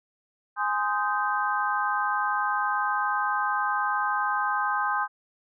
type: chord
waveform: sine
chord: Ab major seventh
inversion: none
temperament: just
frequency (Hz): 830.6 / 1038.3 / 1245.9 / 1557.4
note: Ab5 / C6 / Eb6 / G6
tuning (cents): 0 / -14 / +2 / -12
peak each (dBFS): -29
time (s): 0.56-5.08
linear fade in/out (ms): 50
effects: none